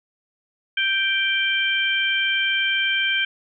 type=harmonic tone; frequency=784 Hz; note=G5; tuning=in tune; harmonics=2 / 3 / 4; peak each=-23 / -23 / -23 dBFS; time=0.77-3.25 s; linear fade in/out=5 ms; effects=none